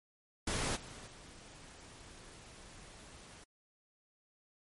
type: noise with level steps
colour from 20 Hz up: pink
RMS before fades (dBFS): -35 / -50 / -54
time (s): 0.47-3.44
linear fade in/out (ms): 5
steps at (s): 0.75 / 1.06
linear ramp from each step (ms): 20
effects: MP3 48 kbps